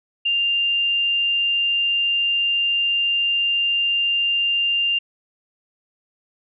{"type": "tone", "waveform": "sine", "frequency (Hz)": 2794, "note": "F7", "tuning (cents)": 0, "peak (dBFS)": -17, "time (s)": [0.25, 4.99], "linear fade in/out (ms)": 10, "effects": []}